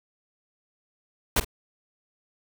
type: noise with echo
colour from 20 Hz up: pink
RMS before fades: -21 dBFS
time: 1.36-1.4 s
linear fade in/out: 5 ms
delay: 47 ms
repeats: 1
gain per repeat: -15 dB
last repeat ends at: 1.447 s
effects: none

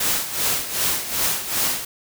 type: noise with tremolo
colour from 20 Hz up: white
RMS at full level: -20 dBFS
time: 0-1.85 s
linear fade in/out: 5 ms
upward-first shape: sine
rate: 2.6 Hz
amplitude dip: 70%
effects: none

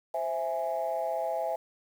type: chord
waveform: sine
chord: C augmented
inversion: none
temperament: equal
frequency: 523.3 / 659.3 / 830.6 Hz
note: C5 / E5 / G#5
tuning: 0 / 0 / 0 cents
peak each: -34 / -30 / -33 dBFS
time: 0.14-1.56 s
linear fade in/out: 5 ms
effects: tanh soft clip ceiling -21 dBFS + 9-bit

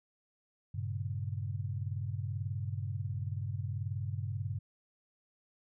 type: chord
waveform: sine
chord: G diminished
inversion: none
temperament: equal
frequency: 98 / 116.54 / 138.59 Hz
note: G2 / Bb2 / Db3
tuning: 0 / 0 / 0 cents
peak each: -36 / -40 / -40 dBFS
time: 0.74-4.59 s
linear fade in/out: 10 ms
effects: none

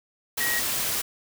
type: tone in noise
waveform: sine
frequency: 1898 Hz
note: A#6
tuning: 31 cents sharp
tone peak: -26 dBFS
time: 0.4-0.6 s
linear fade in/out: 10 ms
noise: white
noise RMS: -27 dBFS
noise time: 0.37-1.02 s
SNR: -2 dB
effects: none

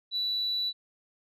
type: tone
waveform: sine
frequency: 3951 Hz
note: B7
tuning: in tune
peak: -26 dBFS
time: 0.11-0.73 s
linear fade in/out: 50 ms
effects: tanh soft clip ceiling -23 dBFS

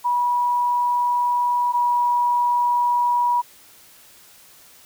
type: tone pair in turn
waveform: sine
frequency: 972 / 967.7 Hz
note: B5 / B5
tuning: -28 / -36 cents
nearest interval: unison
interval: 8 cents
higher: first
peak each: -17 / -16 dBFS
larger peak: second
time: 0.04-1.73 / 1.73-3.42 s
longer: neither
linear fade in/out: 20 ms
effects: white hiss -49 dBFS RMS until 4.85 s

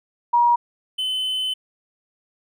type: tone pair in turn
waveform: sine / triangle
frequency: 954 / 3040 Hz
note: A#5 / F#7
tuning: +40 / +46 cents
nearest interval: octave + minor sixth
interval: 2006 cents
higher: second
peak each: -13 / -20 dBFS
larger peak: first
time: 0.33-0.56 / 0.98-1.54 s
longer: second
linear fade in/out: 10 ms
effects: none

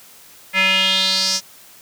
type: tone with band-pass filter sweep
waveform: square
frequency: 189.9 Hz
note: F#3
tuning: 45 cents sharp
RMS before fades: -17 dBFS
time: 0.53-1.41 s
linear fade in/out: 50 ms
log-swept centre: 2200 to 5800 Hz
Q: 4.7
effects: white hiss -45 dBFS RMS until 1.81 s + high-pass 60 Hz 12 dB/octave

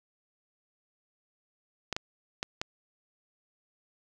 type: clicks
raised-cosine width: 0.2 ms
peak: -14 dBFS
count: 4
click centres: 1.927 / 1.965 / 2.429 / 2.615 s
effects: none

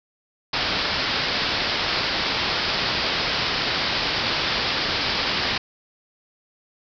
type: low-pass noise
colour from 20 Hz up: white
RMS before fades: -24 dBFS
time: 0.53-5.58 s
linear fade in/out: 5 ms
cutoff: 5200 Hz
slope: 96 dB/octave
effects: none

